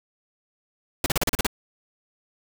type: noise bursts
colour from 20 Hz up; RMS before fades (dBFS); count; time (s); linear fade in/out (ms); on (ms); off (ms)
pink; -22; 8; 1.04-1.467; 2; 21; 37
effects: none